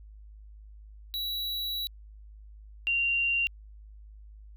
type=tone pair in turn; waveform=square / sine; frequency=3914 / 2768 Hz; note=B7 / F7; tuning=-16 / -16 cents; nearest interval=tritone; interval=600 cents; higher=first; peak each=-31 / -24 dBFS; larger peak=second; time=1.14-1.87 / 2.87-3.47 s; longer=first; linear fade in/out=0 ms; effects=added 52 Hz sine -46 dBFS peak until 4.56 s